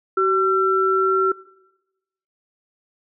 sine tone pair together, 380.4 / 1349.7 Hz, F#4 / E6, +48 / +40 cents, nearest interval octave + minor seventh, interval 2192 cents, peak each -18 dBFS, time 0.17-1.32 s, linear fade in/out 5 ms, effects noise-tail reverb RT60 1.0 s tail -21 dB re dry

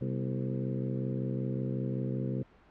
harmonic tone with a mistuned harmonic, 65.3 Hz, C2, 3 cents flat, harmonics 2 / 3 / 4 / 5 / 6 / 7 / 8, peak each -33 / -37 / -39 / -41 / -43 / -44 / -45 dBFS, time 0.01-2.43 s, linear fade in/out 5 ms, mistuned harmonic 4, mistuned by -84 cents, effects pink hiss -60 dBFS RMS until 2.7 s + low-pass 2000 Hz 12 dB/octave

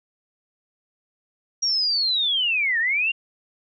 sine linear two-way sweep, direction down then up, 5680 to 1755 to 2826 Hz, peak -19 dBFS, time 1.62-3.12 s, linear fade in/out 10 ms, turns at 2.79 s, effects none

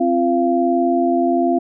sine tone cluster, 262.5 / 343.5 / 689 Hz, C4 / F4 / F5, +6 / -29 / -24 cents, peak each -18 dBFS, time 0-1.59 s, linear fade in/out 10 ms, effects none

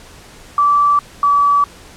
sine tone pair in turn, 1160 / 1147.3 Hz, D6 / D6, -22 / -41 cents, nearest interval unison, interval 19 cents, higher first, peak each -9 dBFS, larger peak neither, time 0.58-0.99 / 1.23-1.64 s, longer neither, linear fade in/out 2 ms, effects pink hiss -40 dBFS RMS until 1.96 s + low-pass 10000 Hz 12 dB/octave

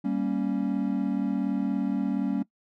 triangle chord, G diminished, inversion none, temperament equal, 196 / 233.1 / 277.2 Hz, G3 / Bb3 / Db4, 0 / 0 / 0 cents, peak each -27 / -28 / -26 dBFS, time 0.04-2.43 s, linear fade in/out 10 ms, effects noise-tail reverb RT60 0.1 s tail -20 dB re dry

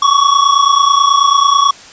square tone pair together, 1108.7 / 1137.9 Hz, C#6 / C#6, 0 / +45 cents, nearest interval unison, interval 45 cents, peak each -11 dBFS, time 0.02-1.71 s, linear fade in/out 5 ms, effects white hiss -36 dBFS RMS until 1.92 s + resampled to 16000 Hz

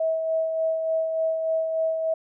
sine tone with tremolo, 645 Hz, E5, 38 cents flat, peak -20 dBFS, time 0-2.14 s, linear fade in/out 5 ms, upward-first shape sine, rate 3.4 Hz, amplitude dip 40%, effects none

